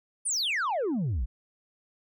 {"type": "exponential sweep", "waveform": "sine", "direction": "down", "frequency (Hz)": [9956, 48.89], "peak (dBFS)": -23, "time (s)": [0.25, 1.26], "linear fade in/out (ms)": 20, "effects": ["tanh soft clip ceiling -25 dBFS"]}